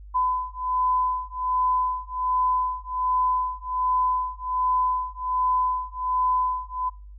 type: beating tone pair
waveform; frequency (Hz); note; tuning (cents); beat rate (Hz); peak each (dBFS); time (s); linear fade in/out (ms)
sine; 1008 / 1009.3; B5 / B5; +35 / +37; 1.3; -25; 0.14-6.9; 20
effects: noise-tail reverb RT60 0.4 s tail -23 dB re dry + added 50 Hz sine -40 dBFS peak until 7.18 s